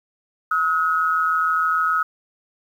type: tone pair together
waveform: sine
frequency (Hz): 1283 / 1449.7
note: E6 / F#6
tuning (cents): -47 / -36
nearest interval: major second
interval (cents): 211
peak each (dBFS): -18 / -23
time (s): 0.51-2.03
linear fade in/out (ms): 5
effects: 8-bit